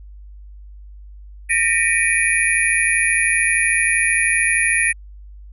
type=tone cluster; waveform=sine; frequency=1818 / 1931 / 2310 / 2475 / 10360 Hz; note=A#6 / B6 / D7 / D#7 / E9; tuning=-44 / -39 / -29 / -10 / -31 cents; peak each=-21 dBFS; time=1.49-4.93 s; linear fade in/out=20 ms; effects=added 50 Hz sine -36 dBFS peak until 5.52 s